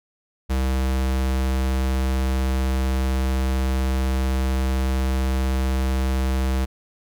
square tone, 65.41 Hz, C2, in tune, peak -20 dBFS, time 0.49-6.66 s, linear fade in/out 20 ms, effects none

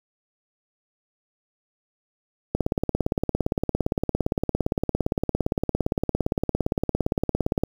click train, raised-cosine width 2 ms, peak -8 dBFS, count 90, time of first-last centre 2.55-7.636 s, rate 17.5 Hz, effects 7-bit

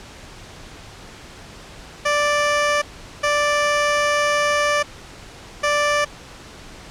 15% pulse tone bursts at uneven times, 587.3 Hz, D5, in tune, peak -10 dBFS, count 3, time 2.05-2.82 / 3.23-4.83 / 5.63-6.05 s, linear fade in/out 10 ms, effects pink hiss -40 dBFS RMS until 6.9 s + low-pass 7000 Hz 12 dB/octave

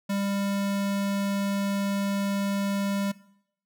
square tone, 199 Hz, G3, 26 cents sharp, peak -26 dBFS, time 0.09-3.12 s, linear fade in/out 10 ms, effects noise-tail reverb RT60 0.7 s tail -19 dB re dry

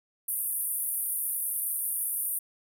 pink band-pass noise, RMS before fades -31 dBFS, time 0.28-2.39 s, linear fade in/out 5 ms, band 9300 to 15000 Hz, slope 96 dB/octave, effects none

